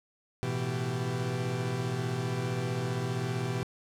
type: tone cluster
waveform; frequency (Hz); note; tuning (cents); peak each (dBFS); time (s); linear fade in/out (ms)
40% pulse; 108.7 / 124 / 165.6 / 392.5; A2 / B2 / E3 / G4; -21 / +7 / +8 / +2; -39 / -31 / -36 / -37; 0.43-3.63; 0
effects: low-pass 9000 Hz 12 dB/octave + 10-bit

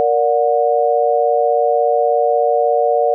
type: chord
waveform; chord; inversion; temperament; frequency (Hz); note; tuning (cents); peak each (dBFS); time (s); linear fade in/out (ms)
sine; Bb augmented; none; just; 466.2 / 582.7 / 728.4; Bb4 / D5 / F#5; 0 / -14 / -27; -16; 0-3.14; 0
effects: none

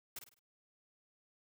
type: noise with echo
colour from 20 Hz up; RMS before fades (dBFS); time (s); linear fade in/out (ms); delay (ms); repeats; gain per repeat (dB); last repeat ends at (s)
white; -44; 0.16-0.19; 5; 51; 4; -8; 0.394
effects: none

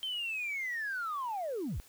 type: linear sweep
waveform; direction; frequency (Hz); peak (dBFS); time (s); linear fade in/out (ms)
sine; down; 3136 to 32.14; -32; 0.03-1.8; 0
effects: tanh soft clip ceiling -30 dBFS + white hiss -59 dBFS RMS until 1.88 s

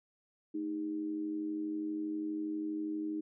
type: tone with amplitude modulation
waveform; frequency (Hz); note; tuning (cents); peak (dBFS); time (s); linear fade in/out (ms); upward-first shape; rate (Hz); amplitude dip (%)
sine; 311.1; D#4; 0; -31; 0.54-3.21; 10; sine; 92.4; 60
effects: none

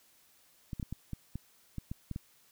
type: clicks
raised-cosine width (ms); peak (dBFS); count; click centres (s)
5; -25; 10; 0.732 / 0.798 / 0.828 / 0.926 / 1.133 / 1.356 / 1.783 / 1.915 / 2.113 / 2.161
effects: white hiss -65 dBFS RMS until 2.51 s

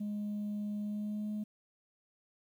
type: tone with pitch glide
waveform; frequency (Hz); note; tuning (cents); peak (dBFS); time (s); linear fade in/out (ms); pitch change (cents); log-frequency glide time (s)
sine; 207.7 to 211.2; G#3 to G#3; 0 to +29; -32; 0-1.44; 10; +29; 0.79-1.31
effects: tanh soft clip ceiling -33 dBFS + 11-bit

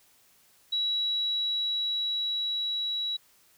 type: tone with level ramp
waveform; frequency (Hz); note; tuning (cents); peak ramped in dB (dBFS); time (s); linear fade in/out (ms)
sine; 3900; B7; -23; -25 to -28; 0.72-3.17; 10
effects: white hiss -62 dBFS RMS until 3.57 s

